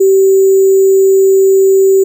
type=tone with sample-and-hold; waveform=sine; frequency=385.5 Hz; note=G4; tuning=29 cents flat; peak=-4 dBFS; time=0-2.04 s; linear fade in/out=10 ms; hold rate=7350 Hz; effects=none